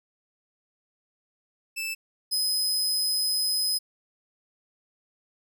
sawtooth tone pair in turn, 2637 / 5047 Hz, E7 / D#8, 0 / +24 cents, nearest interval major seventh, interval 1124 cents, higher second, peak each -26 / -21 dBFS, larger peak second, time 1.76-1.95 / 2.31-3.79 s, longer second, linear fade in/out 20 ms, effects none

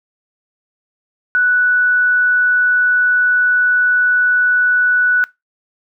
sine tone, 1480 Hz, F#6, in tune, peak -10 dBFS, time 1.35-5.24 s, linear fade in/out 0 ms, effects noise-tail reverb RT60 0.2 s tail -22 dB re dry

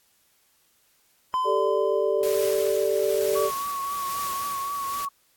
triangle tone with exponential decay, 1022 Hz, C6, 41 cents flat, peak -19 dBFS, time 1.34-3.18 s, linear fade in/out 0 ms, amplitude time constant 400 ms
sine chord, G suspended second, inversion none, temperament equal, 392 / 440 / 587.3 Hz, G4 / A4 / D5, 0 / 0 / 0 cents, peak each -25 dBFS, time 1.44-3.51 s, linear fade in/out 50 ms
white noise with tremolo, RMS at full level -34 dBFS, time 2.23-5.05 s, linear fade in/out 0 ms, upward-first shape triangle, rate 1.1 Hz, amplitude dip 55%
sine tone with vibrato, 1120 Hz, C#6, 18 cents sharp, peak -27 dBFS, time 3.35-5.09 s, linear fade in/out 10 ms, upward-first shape triangle, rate 3.8 Hz, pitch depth 41 cents each way
effects white hiss -64 dBFS RMS until 5.36 s + AAC 64 kbps

